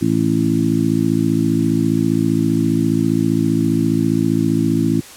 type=harmonic tone with a mistuned harmonic; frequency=55 Hz; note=A1; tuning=in tune; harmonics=2 / 3 / 4 / 5 / 6; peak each=-23 / -20 / -20 / -18 / -20 dBFS; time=0.01-5.01 s; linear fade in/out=10 ms; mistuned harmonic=2; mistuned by=-15 cents; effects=white hiss -38 dBFS RMS until 5.16 s + low-pass 11000 Hz 12 dB/octave